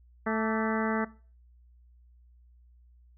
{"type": "harmonic tone with a mistuned harmonic", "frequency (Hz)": 220, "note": "A3", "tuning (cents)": 0, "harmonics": [1, 2, 3, 4, 5, 6, 7, 8, 9], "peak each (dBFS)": [-30, -33, -35, -36, -37, -38, -38, -39, -40], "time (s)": [0.26, 1.05], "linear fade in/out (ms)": 10, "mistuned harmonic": 5, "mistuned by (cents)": 81, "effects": ["noise-tail reverb RT60 0.4 s tail -20 dB re dry", "added 60 Hz sine -55 dBFS peak until 3.17 s"]}